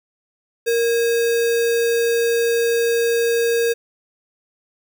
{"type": "tone with sample-and-hold", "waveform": "sine", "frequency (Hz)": 466.2, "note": "A#4", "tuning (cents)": 0, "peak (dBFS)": -15, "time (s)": [0.66, 3.74], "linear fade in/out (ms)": 20, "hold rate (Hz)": 2100, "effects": []}